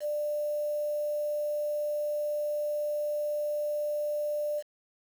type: tone with quantisation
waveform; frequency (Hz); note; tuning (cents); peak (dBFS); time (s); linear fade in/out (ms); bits
sine; 594; D5; +20; -28; 0-4.63; 50; 8
effects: none